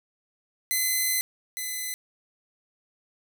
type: tone pair in turn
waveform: 5% pulse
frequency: 2036 / 2020 Hz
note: C7 / B6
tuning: -48 / +39 cents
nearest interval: unison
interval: 13 cents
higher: first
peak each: -13 / -20 dBFS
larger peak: first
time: 0.71-1.21 / 1.57-1.94 s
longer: first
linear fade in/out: 0 ms
effects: none